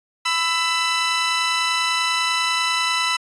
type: tone pair together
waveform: 15% pulse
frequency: 1000 / 1323.3 Hz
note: B5 / E6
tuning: +21 / +6 cents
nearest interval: perfect fourth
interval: 485 cents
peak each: -15 dBFS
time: 0.25-3.17 s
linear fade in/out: 10 ms
effects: resampled to 22050 Hz